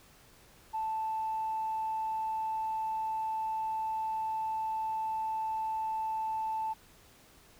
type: tone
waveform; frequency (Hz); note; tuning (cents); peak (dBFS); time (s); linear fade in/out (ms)
sine; 880; A5; 0; -30; 0.73-6.74; 20
effects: tanh soft clip ceiling -26 dBFS + pink hiss -59 dBFS RMS until 7.59 s